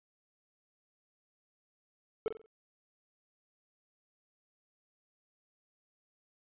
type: tone with echo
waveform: triangle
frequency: 440 Hz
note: A4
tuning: in tune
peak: -26 dBFS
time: 2.26-2.28 s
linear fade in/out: 0 ms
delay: 45 ms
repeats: 4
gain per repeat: -8 dB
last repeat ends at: 2.46 s
effects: resampled to 8000 Hz